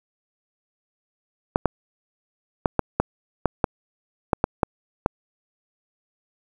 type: clicks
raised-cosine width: 1 ms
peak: -3 dBFS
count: 11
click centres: 1.559 / 1.657 / 2.658 / 2.793 / 3 / 3.457 / 3.642 / 4.332 / 4.441 / 4.632 / 5.061 s
effects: 7-bit